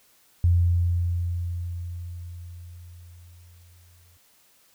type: tone with exponential decay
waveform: sine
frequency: 86.9 Hz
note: F2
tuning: 8 cents flat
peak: -15 dBFS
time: 0.44-4.17 s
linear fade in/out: 0 ms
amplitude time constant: 810 ms
effects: white hiss -60 dBFS RMS until 4.74 s